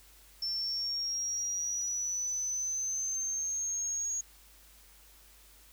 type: linear sweep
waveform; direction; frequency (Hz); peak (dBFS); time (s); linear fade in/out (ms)
sine; up; 5370 to 6645; -31; 0.42-4.21; 5
effects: added 50 Hz sine -60 dBFS peak until 5.72 s + white hiss -59 dBFS RMS until 5.72 s